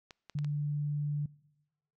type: clicks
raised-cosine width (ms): 0.2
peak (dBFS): -30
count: 4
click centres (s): 0.108 / 0.297 / 0.388 / 0.446
type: tone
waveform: sine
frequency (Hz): 146.83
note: D3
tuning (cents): 0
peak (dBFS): -30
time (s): 0.35-1.26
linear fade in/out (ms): 5
effects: noise-tail reverb RT60 1.0 s tail -23 dB re dry